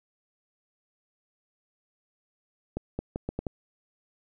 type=accelerating click train; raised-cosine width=2 ms; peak=-17 dBFS; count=6; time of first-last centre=2.77-3.468 s; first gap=220 ms; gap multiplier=0.77; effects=none